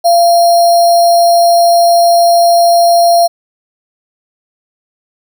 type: tone with sample-and-hold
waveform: sine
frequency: 687 Hz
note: F5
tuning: 29 cents flat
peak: -4 dBFS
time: 0.04-3.28 s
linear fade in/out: 20 ms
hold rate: 4900 Hz
effects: none